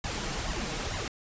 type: noise with flanger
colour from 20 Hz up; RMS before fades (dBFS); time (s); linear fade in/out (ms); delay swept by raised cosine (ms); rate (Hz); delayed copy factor
pink; -33; 0.04-1.08; 2; 1 to 6.4; 2.2; +0.7
effects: resampled to 16000 Hz